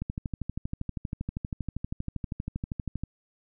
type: click train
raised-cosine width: 5 ms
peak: -19 dBFS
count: 39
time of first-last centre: 0.02-3.036 s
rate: 12.6 Hz
effects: none